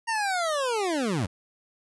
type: linear sweep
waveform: 25% pulse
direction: down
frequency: 932.3 to 79.7 Hz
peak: -21 dBFS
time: 0.07-1.27 s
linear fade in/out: 20 ms
effects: resampled to 24000 Hz